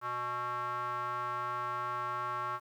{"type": "tone with band-pass filter", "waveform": "square", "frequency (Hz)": 122.6, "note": "B2", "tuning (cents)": -12, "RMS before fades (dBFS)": -36, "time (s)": [0.01, 2.6], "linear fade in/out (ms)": 50, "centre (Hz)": 1200, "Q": 8.3, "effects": ["11-bit"]}